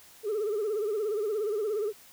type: tone with vibrato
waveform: sine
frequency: 423 Hz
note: G#4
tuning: 32 cents sharp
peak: -25 dBFS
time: 0.23-1.93 s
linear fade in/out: 50 ms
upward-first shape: sine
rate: 17 Hz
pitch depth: 100 cents each way
effects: tanh soft clip ceiling -25 dBFS + white hiss -54 dBFS RMS until 2.12 s